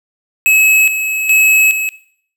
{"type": "tone with tremolo", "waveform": "square", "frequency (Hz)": 2575, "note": "E7", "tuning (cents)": -41, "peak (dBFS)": -8, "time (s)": [0.46, 1.89], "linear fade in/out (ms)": 0, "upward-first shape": "square", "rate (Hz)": 1.2, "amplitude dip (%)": 60, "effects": ["noise-tail reverb RT60 0.6 s tail -18 dB re dry"]}